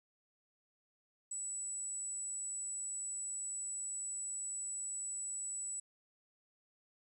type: tone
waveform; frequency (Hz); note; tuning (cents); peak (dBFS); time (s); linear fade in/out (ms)
sine; 7902; B8; 0; -37; 1.31-5.8; 5
effects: tanh soft clip ceiling -36 dBFS + 12-bit